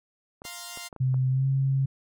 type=clicks; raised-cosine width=1 ms; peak=-29 dBFS; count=6; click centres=0.419 / 0.452 / 0.774 / 0.928 / 0.963 / 1.143 s
type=chord; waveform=5% pulse; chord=F suspended fourth; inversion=none; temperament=equal; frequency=698.5 / 932.3 / 1046.5 Hz; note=F5 / Bb5 / C6; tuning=0 / 0 / 0 cents; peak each=-29 / -33 / -30 dBFS; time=0.44-0.89 s; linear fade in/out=20 ms
type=tone with pitch glide; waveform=sine; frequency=129.8 to 135.16 Hz; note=C3 to C#3; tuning=-13 to -43 cents; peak=-21 dBFS; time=1-1.86 s; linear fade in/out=10 ms; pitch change=+70 cents; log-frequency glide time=1.3-1.46 s
effects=none